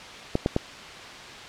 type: clicks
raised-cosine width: 2 ms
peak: -8 dBFS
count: 3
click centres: 0.354 / 0.461 / 0.564 s
effects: white hiss -40 dBFS RMS until 1.48 s + low-pass 4000 Hz 12 dB/octave